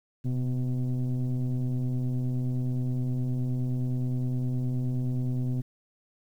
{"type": "tone with frequency modulation", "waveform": "sine", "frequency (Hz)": 127.8, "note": "C3", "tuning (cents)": -40, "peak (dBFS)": -23, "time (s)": [0.24, 5.62], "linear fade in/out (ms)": 20, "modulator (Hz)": 123, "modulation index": 0.85, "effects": ["tanh soft clip ceiling -24 dBFS", "10-bit"]}